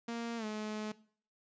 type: tone with pitch glide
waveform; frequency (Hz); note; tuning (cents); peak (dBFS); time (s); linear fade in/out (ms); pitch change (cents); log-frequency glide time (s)
sawtooth; 233.1 to 213.8; A#3 to A3; 0 to -49; -33; 0.08-0.92; 5; -149; 0.37-0.45
effects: noise-tail reverb RT60 0.5 s tail -19 dB re dry + resampled to 16000 Hz